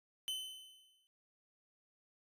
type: tone with exponential decay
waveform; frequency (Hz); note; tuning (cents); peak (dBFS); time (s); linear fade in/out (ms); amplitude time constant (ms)
45% pulse; 3042; F#7; +47; -35; 0.28-1.07; 0; 170
effects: noise-tail reverb RT60 0.2 s tail -22 dB re dry + resampled to 32000 Hz